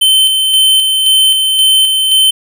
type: tone with tremolo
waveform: square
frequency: 3081 Hz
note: G7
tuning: 31 cents flat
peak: -6 dBFS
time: 0.01-2.31 s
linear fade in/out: 10 ms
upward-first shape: square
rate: 1.9 Hz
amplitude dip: 35%
effects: none